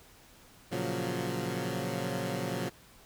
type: chord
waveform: 15% pulse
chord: Gb major seventh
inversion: first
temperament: equal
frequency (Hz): 116.54 / 138.59 / 174.61 / 185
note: Bb2 / Db3 / F3 / Gb3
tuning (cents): 0 / 0 / 0 / 0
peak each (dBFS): -31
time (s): 0.71-2.7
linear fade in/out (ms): 20
effects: pink hiss -57 dBFS RMS until 3.05 s